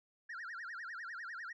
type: tone with vibrato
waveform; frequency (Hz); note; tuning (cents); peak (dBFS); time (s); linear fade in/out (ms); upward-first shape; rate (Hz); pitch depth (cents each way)
sine; 1600; G6; +35; -40; 0.29-1.53; 10; sine; 10; 300
effects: tanh soft clip ceiling -41 dBFS